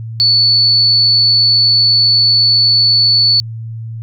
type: tone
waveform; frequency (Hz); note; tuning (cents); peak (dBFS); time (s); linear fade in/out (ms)
sine; 4454; C#8; +7; -7; 0.2-3.4; 0
effects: added 113 Hz sine -22 dBFS peak until 4.02 s